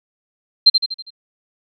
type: tone with echo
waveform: sine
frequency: 4152 Hz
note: C8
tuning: 14 cents flat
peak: -4 dBFS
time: 0.66-0.7 s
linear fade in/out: 10 ms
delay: 81 ms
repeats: 5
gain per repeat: -6 dB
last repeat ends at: 1.105 s
effects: none